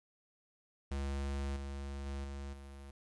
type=tone with level steps; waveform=square; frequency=69.3 Hz; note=C#2; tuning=in tune; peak=-36 / -41 / -39 / -42 / -48 dBFS; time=0.91-2.91 s; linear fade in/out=5 ms; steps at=1.56 / 2.06 / 2.24 / 2.53 s; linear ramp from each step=5 ms; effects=resampled to 22050 Hz + 11-bit